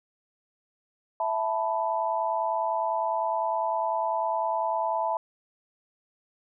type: chord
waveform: sine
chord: E suspended fourth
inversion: none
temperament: just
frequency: 659.3 / 879 / 988.9 Hz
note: E5 / A5 / B5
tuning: 0 / -2 / +2 cents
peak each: -29 / -28 / -30 dBFS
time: 1.2-5.17 s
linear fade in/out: 2 ms
effects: none